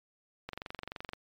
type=click train; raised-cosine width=0.3 ms; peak=-23 dBFS; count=16; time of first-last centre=0.49-1.134 s; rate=23.3 Hz; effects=MP3 96 kbps